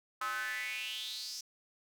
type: tone with high-pass filter sweep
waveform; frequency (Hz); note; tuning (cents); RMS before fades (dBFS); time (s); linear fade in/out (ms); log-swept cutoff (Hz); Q
square; 116.54; A#2; 0; -39; 0.21-1.41; 5; 1200 to 5600; 6.4
effects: none